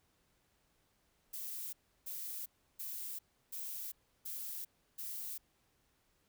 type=noise bursts; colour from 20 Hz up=violet; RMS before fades=-43 dBFS; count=6; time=1.33-5.38 s; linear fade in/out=10 ms; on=400 ms; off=330 ms; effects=pink hiss -75 dBFS RMS until 6.28 s